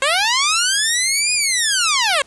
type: linear two-way sweep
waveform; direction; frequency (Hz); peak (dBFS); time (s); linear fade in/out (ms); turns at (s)
10% pulse; up then down; 523.3 to 2489 to 523.3; -6; 0.02-2.22; 2; 1.33
effects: pink hiss -49 dBFS RMS until 2.26 s + resampled to 24000 Hz